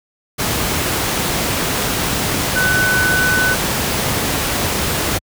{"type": "tone in noise", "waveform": "sine", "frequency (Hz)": 1500, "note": "F#6", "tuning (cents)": 23, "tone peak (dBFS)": -14, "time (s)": [2.55, 3.55], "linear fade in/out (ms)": 20, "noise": "pink", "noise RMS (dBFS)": -18, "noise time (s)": [0.38, 5.19], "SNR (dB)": 1, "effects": ["high-pass 60 Hz 12 dB/octave"]}